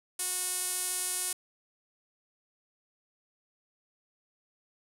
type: tone with band-pass filter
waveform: sawtooth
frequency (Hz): 365.2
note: F#4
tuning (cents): -23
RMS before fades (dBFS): -33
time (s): 0.19-1.33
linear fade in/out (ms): 5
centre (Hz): 9700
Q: 2.9
effects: none